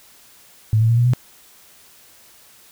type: tone with pitch steps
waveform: sine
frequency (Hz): 109.1 / 112.75 / 116.53 / 120.43 / 124.46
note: A2 / A2 / A#2 / B2 / B2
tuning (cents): -14 / +43 / 0 / -43 / +14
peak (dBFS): -12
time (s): 0.73-1.135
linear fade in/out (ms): 0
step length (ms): 81
effects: white hiss -49 dBFS RMS until 2.71 s